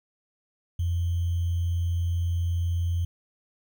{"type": "tone with sample-and-hold", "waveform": "sine", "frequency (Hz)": 86.1, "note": "F2", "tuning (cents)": -24, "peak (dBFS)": -23, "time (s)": [0.79, 3.05], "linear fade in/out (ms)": 5, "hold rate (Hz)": 3150, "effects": []}